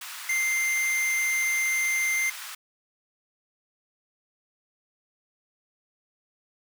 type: high-pass noise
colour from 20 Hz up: pink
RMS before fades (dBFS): -39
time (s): 0.01-2.55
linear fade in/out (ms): 5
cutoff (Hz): 1100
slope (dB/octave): 24
type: tone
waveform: square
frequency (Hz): 2093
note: C7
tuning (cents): 0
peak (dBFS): -24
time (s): 0.29-2.3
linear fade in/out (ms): 5
effects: none